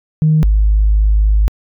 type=tone pair in turn; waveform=sine; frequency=155.56 / 52.12 Hz; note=D#3 / G#1; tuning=0 / +7 cents; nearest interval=octave + perfect fifth; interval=1893 cents; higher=first; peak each=-7 dBFS; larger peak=neither; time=0.22-0.43 / 0.43-1.48 s; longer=second; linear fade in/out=0 ms; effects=tanh soft clip ceiling -3 dBFS